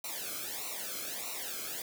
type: noise with flanger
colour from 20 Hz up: white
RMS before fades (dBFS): -39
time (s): 0.04-1.82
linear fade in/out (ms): 2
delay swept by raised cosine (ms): 0.6 to 1.1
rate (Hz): 1.6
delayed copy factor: -1
effects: none